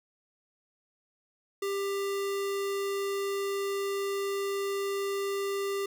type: tone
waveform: square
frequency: 396.5 Hz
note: G4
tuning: 20 cents sharp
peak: -30 dBFS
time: 1.62-5.86 s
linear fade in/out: 5 ms
effects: none